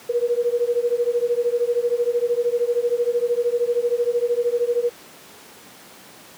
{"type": "beating tone pair", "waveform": "sine", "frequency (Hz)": [473.1, 486.1], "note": ["A#4", "B4"], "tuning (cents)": [26, -28], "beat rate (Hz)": 13, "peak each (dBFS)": -21, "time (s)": [0.09, 4.9], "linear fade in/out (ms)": 10, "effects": ["pink hiss -44 dBFS RMS until 6.37 s", "high-pass 200 Hz 12 dB/octave"]}